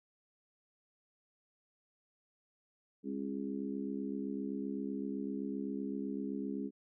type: harmonic tone with a mistuned harmonic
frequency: 67.8 Hz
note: C#2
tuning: 38 cents flat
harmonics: 3 / 4 / 5 / 6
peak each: -40 / -39 / -45 / -45 dBFS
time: 3.03-6.71 s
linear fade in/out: 50 ms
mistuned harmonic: 6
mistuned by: +23 cents
effects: none